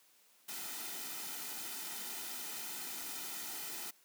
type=noise with comb filter; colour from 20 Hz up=white; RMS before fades=-43 dBFS; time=0.48-3.91 s; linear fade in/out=10 ms; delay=1.8 ms; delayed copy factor=-0.6; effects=white hiss -67 dBFS RMS until 4.04 s + high-pass 200 Hz 12 dB/octave